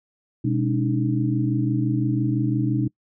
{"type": "tone cluster", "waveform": "sine", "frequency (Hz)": [125.4, 205.6, 284.4, 310.3], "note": ["B2", "G#3", "C#4", "D#4"], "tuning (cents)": [27, -17, 45, -5], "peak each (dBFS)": [-22, -28, -27, -25], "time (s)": [0.44, 2.88], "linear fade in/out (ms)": 10, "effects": ["noise-tail reverb RT60 0.1 s tail -24 dB re dry"]}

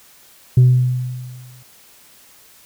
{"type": "tone with exponential decay", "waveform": "sine", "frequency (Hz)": 125.9, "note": "B2", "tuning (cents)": 34, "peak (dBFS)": -3, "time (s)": [0.57, 1.63], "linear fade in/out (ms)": 5, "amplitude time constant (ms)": 230, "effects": ["tanh soft clip ceiling -5 dBFS", "white hiss -48 dBFS RMS until 2.65 s"]}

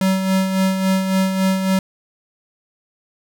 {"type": "tone with tremolo", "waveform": "square", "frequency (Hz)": 190, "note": "F#3", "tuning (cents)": 46, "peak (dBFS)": -14, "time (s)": [0.01, 1.79], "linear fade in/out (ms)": 2, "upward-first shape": "sine", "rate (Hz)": 3.6, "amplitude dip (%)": 50, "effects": []}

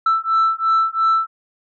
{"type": "beating tone pair", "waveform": "sine", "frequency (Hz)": [1324, 1326.9], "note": ["E6", "E6"], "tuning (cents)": [7, 11], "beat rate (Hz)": 2.9, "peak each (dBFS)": [-16, -16], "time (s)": [0.06, 1.27], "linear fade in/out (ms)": 5, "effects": ["tanh soft clip ceiling -10 dBFS"]}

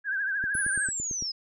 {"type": "tone with vibrato", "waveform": "sine", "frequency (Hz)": 1600, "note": "G6", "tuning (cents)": 35, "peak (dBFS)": -26, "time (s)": [0.04, 0.91], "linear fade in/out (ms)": 50, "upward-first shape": "triangle", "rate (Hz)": 13, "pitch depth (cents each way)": 100}
{"type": "click train", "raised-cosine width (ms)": 3, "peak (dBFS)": -27, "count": 8, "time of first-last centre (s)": [0.44, 1.224], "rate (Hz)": 8.93}
{"type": "linear sweep", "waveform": "sine", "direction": "down", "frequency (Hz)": [10330, 4998], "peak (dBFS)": -29, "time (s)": [0.54, 1.32], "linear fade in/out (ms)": 10}
{"effects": []}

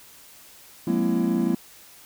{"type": "tone cluster", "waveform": "triangle", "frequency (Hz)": [180.9, 210.8, 237.5, 269, 335.4], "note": ["F#3", "G#3", "A#3", "C4", "E4"], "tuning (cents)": [-39, 26, 33, 48, 30], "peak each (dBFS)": [-25, -25, -23, -28, -24], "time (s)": [0.87, 1.55], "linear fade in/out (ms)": 5, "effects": ["white hiss -49 dBFS RMS until 2.05 s"]}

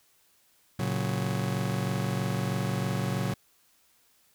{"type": "chord", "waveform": "40% pulse", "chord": "F# major", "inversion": "first", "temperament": "just", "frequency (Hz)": [115.62, 138.75, 185], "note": ["A#2", "C#3", "F#3"], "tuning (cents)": [-14, 2, 0], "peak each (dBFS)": -31, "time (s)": [0.79, 3.34], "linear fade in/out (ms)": 5, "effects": ["white hiss -65 dBFS RMS until 4.34 s"]}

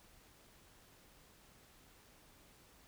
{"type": "silence", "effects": ["pink hiss -64 dBFS RMS until 2.87 s"]}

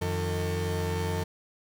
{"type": "tone cluster", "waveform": "35% pulse", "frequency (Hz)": [89.8, 156.5, 448.6], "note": ["F2", "D#3", "A4"], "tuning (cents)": [49, 10, 34], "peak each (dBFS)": [-28, -34, -32], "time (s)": [0.01, 1.24], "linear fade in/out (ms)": 10, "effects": []}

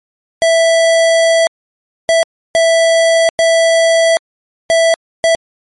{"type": "tone bursts at uneven times", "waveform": "square", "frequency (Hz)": 659.3, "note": "E5", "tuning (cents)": 0, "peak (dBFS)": -8, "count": 6, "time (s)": [[0.42, 1.47], [2.09, 2.23], [2.55, 3.29], [3.39, 4.17], [4.7, 4.94], [5.24, 5.35]], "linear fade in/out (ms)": 0, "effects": ["MP3 48 kbps"]}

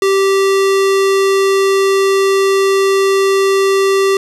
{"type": "tone", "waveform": "square", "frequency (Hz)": 390, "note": "G4", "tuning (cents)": -9, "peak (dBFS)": -10, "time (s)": [0.02, 4.17], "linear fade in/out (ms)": 2, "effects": ["low-pass 10000 Hz 12 dB/octave", "8-bit"]}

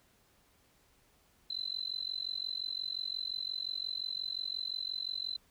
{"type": "tone with amplitude modulation", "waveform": "sine", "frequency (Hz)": 4045, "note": "B7", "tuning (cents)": 41, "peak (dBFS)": -31, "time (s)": [1.5, 5.37], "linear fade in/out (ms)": 5, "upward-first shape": "sine", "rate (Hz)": 45.7, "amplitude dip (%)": 100, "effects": ["pink hiss -68 dBFS RMS until 5.5 s"]}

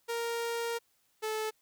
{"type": "tone pair in turn", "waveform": "sawtooth", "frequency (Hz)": [466.2, 434.7], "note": ["A#4", "A4"], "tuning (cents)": [0, -21], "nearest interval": "minor second", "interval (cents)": 121, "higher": "first", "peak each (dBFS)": -28, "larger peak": "neither", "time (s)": [[0.08, 0.79], [1.22, 1.51]], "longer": "first", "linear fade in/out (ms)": 20, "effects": ["white hiss -72 dBFS RMS until 1.61 s"]}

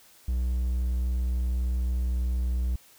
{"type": "tone", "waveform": "triangle", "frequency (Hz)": 61.74, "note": "B1", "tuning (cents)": 0, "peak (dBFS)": -22, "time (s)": [0.28, 2.76], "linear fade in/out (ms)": 5, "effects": ["white hiss -56 dBFS RMS until 2.98 s"]}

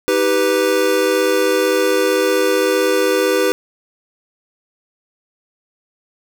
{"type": "chord", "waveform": "square", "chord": "Eb augmented", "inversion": "none", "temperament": "equal with one note detuned", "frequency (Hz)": [316.4, 392, 493.9], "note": ["Eb4", "G4", "B4"], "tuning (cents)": [29, 0, 0], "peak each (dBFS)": [-22, -18, -17], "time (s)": [0.08, 3.52], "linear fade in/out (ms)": 0, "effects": []}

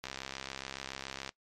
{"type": "click train", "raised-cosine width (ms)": 0.2, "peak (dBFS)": -21, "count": 85, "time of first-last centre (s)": [0.04, 1.292], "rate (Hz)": 67.1, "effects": ["noise-tail reverb RT60 0.1 s tail -20 dB re dry", "MP3 64 kbps"]}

